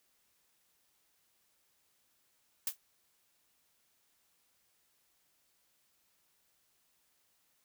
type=noise with exponential decay; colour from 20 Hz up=blue; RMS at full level=-29 dBFS; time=2.67-2.77 s; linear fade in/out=2 ms; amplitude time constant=20 ms; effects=white hiss -74 dBFS RMS until 7.64 s